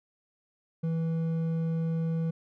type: tone with hard clipping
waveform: triangle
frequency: 163.5 Hz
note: E3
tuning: 14 cents flat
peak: -28 dBFS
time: 0.83-2.31 s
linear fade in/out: 10 ms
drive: 9 dB
effects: none